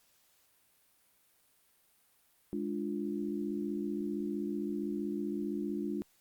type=chord; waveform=sine; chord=D diminished; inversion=second; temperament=equal; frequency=207.7 / 293.7 / 349.2 Hz; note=Ab3 / D4 / F4; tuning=0 / 0 / 0 cents; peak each=-37 / -37 / -38 dBFS; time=2.53-6.02 s; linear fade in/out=0 ms; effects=white hiss -69 dBFS RMS until 6.2 s + Opus 48 kbps